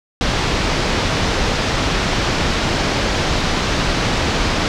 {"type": "low-pass noise", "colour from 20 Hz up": "pink", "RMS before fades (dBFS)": -18, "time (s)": [0.21, 4.68], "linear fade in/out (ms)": 0, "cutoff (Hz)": 5700, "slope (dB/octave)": 24, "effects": []}